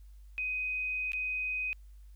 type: tone with dropouts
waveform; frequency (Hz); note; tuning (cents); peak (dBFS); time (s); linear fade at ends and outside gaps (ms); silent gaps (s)
sine; 2507; D#7; +12; -31; 0.38-1.73; 0; 1.119-1.133
effects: added 50 Hz sine -49 dBFS peak until 2.15 s + white hiss -73 dBFS RMS until 2.15 s